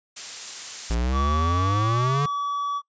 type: noise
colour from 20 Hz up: blue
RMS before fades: -30 dBFS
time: 0.16-0.95 s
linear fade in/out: 10 ms
type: exponential sweep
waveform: square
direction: up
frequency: 55.6 to 147.1 Hz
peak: -22 dBFS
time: 0.9-2.26 s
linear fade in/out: 5 ms
type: tone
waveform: triangle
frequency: 1143 Hz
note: D6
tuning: 47 cents flat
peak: -22 dBFS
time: 1.12-2.82 s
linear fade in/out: 50 ms
effects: noise-tail reverb RT60 0.1 s tail -26 dB re dry + resampled to 16000 Hz